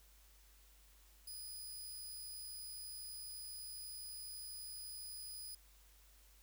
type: tone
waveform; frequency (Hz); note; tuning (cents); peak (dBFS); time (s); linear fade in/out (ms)
10% pulse; 4968; D#8; -3; -40; 1.27-5.55; 5
effects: added 50 Hz sine -64 dBFS peak until 6.42 s + white hiss -68 dBFS RMS until 6.42 s